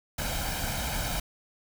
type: noise with comb filter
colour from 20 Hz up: pink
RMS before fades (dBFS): -31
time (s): 0.18-1.2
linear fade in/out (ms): 5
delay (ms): 1.3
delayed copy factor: +0.7
effects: none